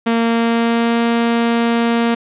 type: tone with pitch glide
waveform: sawtooth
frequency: 230.3 to 233.2 Hz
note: A#3 to A#3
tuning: -21 to +1 cents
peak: -9 dBFS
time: 0.06-2.15 s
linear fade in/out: 10 ms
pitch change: +22 cents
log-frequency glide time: 0.2-1.01 s
effects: resampled to 8000 Hz + 8-bit